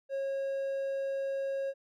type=tone; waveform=triangle; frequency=545 Hz; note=C#5; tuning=29 cents flat; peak=-29 dBFS; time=0.09-1.74 s; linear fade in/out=50 ms; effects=none